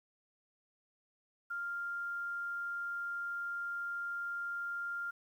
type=tone with quantisation; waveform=sine; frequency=1396.9 Hz; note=F6; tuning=in tune; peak=-36 dBFS; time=1.5-5.11 s; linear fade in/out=10 ms; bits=11; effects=none